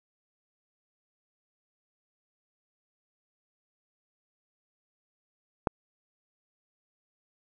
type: click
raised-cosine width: 1 ms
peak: -10 dBFS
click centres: 5.672 s
effects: none